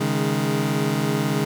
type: chord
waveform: 25% pulse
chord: C# suspended second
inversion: none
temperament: equal with one note detuned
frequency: 137.32 / 155.56 / 207.7 Hz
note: C#3 / D#3 / G#3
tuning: -16 / 0 / 0 cents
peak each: -21 dBFS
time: 0-1.45 s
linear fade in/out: 10 ms
effects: none